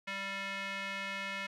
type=tone with band-pass filter; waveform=square; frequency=196 Hz; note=G3; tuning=in tune; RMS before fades=-39 dBFS; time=0.07-1.47 s; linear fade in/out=10 ms; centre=2200 Hz; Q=2.1; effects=none